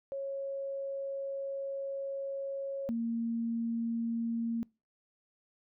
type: tone pair in turn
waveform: sine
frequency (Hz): 549 / 230.8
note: C#5 / A#3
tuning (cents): -17 / -17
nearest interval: octave + minor third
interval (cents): 1500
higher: first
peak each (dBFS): -34 / -30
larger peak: second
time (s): 0.12-2.89 / 2.89-4.63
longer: first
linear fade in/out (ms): 0
effects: noise-tail reverb RT60 0.3 s tail -26 dB re dry